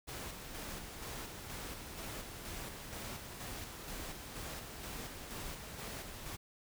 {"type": "noise with tremolo", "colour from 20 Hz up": "pink", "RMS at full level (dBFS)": -44, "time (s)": [0.07, 6.37], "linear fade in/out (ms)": 20, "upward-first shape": "square", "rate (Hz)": 2.1, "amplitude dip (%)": 35, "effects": []}